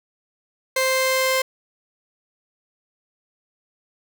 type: tone pair together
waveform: sawtooth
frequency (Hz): 523.2 / 1046.5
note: C5 / C6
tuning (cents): 0 / 0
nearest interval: octave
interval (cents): 1200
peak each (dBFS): -16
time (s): 0.76-1.42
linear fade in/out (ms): 5
effects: none